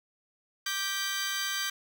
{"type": "chord", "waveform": "15% pulse", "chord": "G major", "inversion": "second", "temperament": "equal with one note detuned", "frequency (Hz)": [1174.7, 1568, 1937.1], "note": ["D6", "G6", "B6"], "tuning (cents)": [0, 0, -34], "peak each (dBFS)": [-31, -25, -31], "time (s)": [0.66, 1.7], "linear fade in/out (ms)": 5, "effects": []}